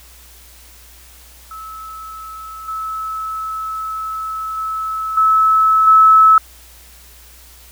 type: tone with level steps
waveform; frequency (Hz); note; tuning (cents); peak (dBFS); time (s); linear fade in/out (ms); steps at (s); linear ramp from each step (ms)
sine; 1300; E6; -24; -29 / -21 / -19 / -9 / -5; 1.51-6.38; 2; 2.68 / 4.57 / 5.17 / 5.87; 5
effects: added 60 Hz sine -44 dBFS peak until 7.71 s + white hiss -44 dBFS RMS until 7.71 s